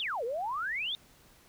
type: exponential two-way sweep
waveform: sine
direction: down then up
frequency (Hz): 3700 to 442.4 to 3700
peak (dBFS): -31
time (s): 0-0.95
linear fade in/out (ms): 0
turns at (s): 0.24
effects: pink hiss -60 dBFS RMS until 1.48 s